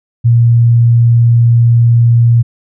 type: tone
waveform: sine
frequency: 117.7 Hz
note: A#2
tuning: 17 cents sharp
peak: -4 dBFS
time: 0.24-2.43 s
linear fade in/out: 20 ms
effects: none